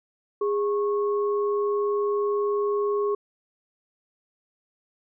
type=tone pair together; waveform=sine; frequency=410.9 / 1097 Hz; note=G#4 / C#6; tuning=-18 / -18 cents; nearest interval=octave + perfect fourth; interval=1700 cents; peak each=-22 / -31 dBFS; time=0.41-3.15 s; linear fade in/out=5 ms; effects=none